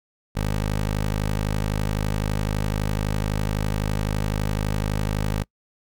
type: tone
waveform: 15% pulse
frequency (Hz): 51.9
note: G#1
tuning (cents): 0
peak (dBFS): -16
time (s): 0.35-5.44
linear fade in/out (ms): 20
effects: noise-tail reverb RT60 0.1 s tail -25 dB re dry